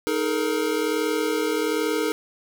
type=chord; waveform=square; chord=D# suspended fourth; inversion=none; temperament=equal with one note detuned; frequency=311.1 / 425 / 466.2 Hz; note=D#4 / G#4 / A#4; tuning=0 / +40 / 0 cents; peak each=-27 dBFS; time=0.07-2.12 s; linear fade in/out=0 ms; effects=none